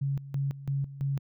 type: tone with tremolo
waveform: sine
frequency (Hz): 138.59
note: C#3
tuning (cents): 0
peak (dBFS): -26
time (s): 0.01-1.19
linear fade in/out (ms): 10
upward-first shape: square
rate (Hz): 3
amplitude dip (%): 80
effects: none